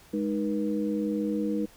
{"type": "tone cluster", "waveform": "sine", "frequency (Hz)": [207.6, 308.6, 480.5], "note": ["G#3", "D#4", "B4"], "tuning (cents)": [0, -14, -48], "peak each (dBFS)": [-29, -29, -33], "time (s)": [0.13, 1.66], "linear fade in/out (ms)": 10, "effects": ["pink hiss -55 dBFS RMS until 1.76 s"]}